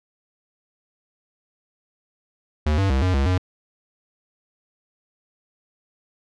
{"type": "tone with pitch steps", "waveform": "square", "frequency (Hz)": [75.9, 97.5, 66.5, 91.9, 68.4, 91.6], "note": ["D#2", "G2", "C2", "F#2", "C#2", "F#2"], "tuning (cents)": [-42, -9, 29, -11, -23, -17], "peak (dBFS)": -18, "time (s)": [2.66, 3.38], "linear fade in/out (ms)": 5, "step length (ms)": 120, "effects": ["low-pass 5000 Hz 12 dB/octave"]}